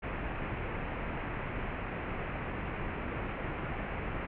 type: low-pass noise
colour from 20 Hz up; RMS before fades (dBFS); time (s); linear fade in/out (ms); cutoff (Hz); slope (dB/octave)
pink; -37; 0.02-4.27; 20; 2600; 48
effects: none